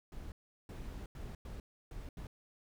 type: noise bursts at uneven times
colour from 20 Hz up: brown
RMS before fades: -45 dBFS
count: 6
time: 0.12-0.32 / 0.69-1.06 / 1.15-1.35 / 1.45-1.6 / 1.91-2.09 / 2.17-2.27 s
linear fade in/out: 2 ms
effects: none